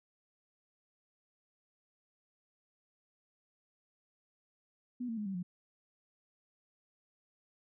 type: tone with pitch steps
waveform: sine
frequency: 246.7 / 227.5 / 209.9 / 193.56 / 178.52 Hz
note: B3 / A#3 / G#3 / G3 / F3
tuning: -2 / -42 / +19 / -22 / +38 cents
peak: -35 dBFS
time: 5-5.43 s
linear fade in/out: 10 ms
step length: 86 ms
effects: none